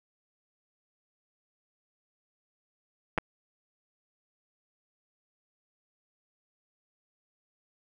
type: clicks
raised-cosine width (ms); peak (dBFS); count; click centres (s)
0.5; -12; 2; 3.178 / 3.184
effects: none